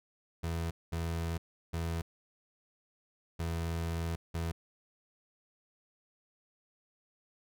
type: tone bursts at uneven times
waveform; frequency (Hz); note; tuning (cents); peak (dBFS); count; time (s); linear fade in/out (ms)
30% pulse; 83.2; E2; +17; -30; 5; 0.43-0.71 / 0.92-1.38 / 1.73-2.02 / 3.39-4.16 / 4.34-4.52; 10
effects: none